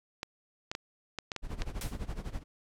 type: clicks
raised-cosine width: 0.2 ms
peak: -18 dBFS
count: 7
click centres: 0.231 / 0.715 / 0.751 / 1.187 / 1.318 / 1.363 / 1.62 s
type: noise with tremolo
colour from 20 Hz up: brown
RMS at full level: -34 dBFS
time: 1.42-2.44 s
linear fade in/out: 50 ms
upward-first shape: sine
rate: 12 Hz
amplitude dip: 85%
type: noise with exponential decay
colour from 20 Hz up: white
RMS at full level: -36 dBFS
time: 1.81-2.03 s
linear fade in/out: 1 ms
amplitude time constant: 46 ms
effects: low-pass 12000 Hz 12 dB/octave